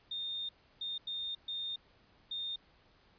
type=tone bursts at uneven times; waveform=sine; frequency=3648 Hz; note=A#7; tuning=38 cents flat; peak=-36 dBFS; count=5; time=0.11-0.49 / 0.81-0.98 / 1.07-1.35 / 1.48-1.76 / 2.31-2.56 s; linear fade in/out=5 ms; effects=pink hiss -66 dBFS RMS until 3.18 s + resampled to 11025 Hz